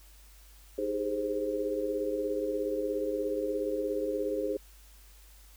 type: chord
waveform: sine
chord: Ab major seventh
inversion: second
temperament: equal with one note detuned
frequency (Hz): 311.1 / 398.4 / 415.3 / 523.3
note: Eb4 / G4 / Ab4 / C5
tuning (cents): 0 / +28 / 0 / 0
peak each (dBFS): -36 / -38 / -33 / -33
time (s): 0.78-4.57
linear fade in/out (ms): 5
effects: added 50 Hz sine -53 dBFS peak until 5.56 s + white hiss -59 dBFS RMS until 5.56 s